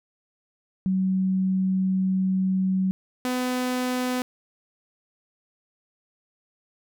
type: tone pair in turn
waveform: sine / sawtooth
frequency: 188.5 / 251.6 Hz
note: F#3 / B3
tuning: +32 / +32 cents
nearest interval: perfect fourth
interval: 500 cents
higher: second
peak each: -20 dBFS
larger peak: neither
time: 0.86-2.91 / 3.25-4.22 s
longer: first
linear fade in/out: 0 ms
effects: none